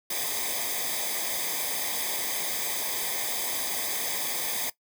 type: noise with comb filter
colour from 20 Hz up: white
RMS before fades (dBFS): -30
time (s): 0.1-4.7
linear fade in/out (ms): 5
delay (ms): 0.71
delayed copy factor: -0.8
effects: noise-tail reverb RT60 0.1 s tail -18 dB re dry